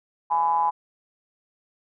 triangle ring-modulated tone, 81.4 Hz, E2, 21 cents flat, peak -14 dBFS, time 0.3-0.71 s, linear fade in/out 20 ms, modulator 918 Hz, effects none

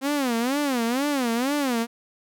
sawtooth tone with vibrato, 259.3 Hz, C4, 15 cents flat, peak -18 dBFS, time 0.01-1.87 s, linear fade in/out 50 ms, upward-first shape sine, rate 2.1 Hz, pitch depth 220 cents each way, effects none

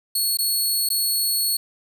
15% pulse tone with dropouts, 4364 Hz, C#8, 28 cents flat, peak -13 dBFS, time 0.15-1.57 s, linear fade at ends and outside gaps 5 ms, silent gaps 0.372-0.387 / 0.89-0.901 s, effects 9-bit

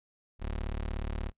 25% pulse tone, 36.71 Hz, D1, in tune, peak -29 dBFS, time 0.39-1.32 s, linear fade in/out 50 ms, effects noise-tail reverb RT60 0.1 s tail -22 dB re dry + resampled to 8000 Hz

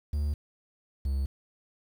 triangle tone pair in turn, 73.42 / 68.18 Hz, D2 / C#2, 0 / -28 cents, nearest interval minor second, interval 128 cents, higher first, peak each -24 dBFS, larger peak neither, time 0.13-0.34 / 1.05-1.26 s, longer neither, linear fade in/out 5 ms, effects 9-bit

